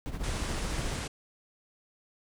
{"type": "noise with tremolo", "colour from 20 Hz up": "brown", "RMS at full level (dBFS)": -31, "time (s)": [0.06, 0.99], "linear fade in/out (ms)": 0, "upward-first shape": "triangle", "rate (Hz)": 14, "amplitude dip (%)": 75}
{"type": "low-pass noise", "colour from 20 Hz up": "pink", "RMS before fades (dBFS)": -37, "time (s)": [0.23, 1.08], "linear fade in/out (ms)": 10, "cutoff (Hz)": 10000, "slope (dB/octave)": 48}
{"effects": []}